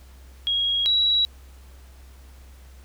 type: tone pair in turn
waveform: sine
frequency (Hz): 3291 / 3892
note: G#7 / B7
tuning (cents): -16 / -26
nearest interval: minor third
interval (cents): 290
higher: second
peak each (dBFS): -20 / -17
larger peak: second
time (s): 0.47-0.86 / 0.86-1.25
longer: neither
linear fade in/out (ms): 0
effects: added 65 Hz sine -44 dBFS peak until 2.84 s + pink hiss -55 dBFS RMS until 2.84 s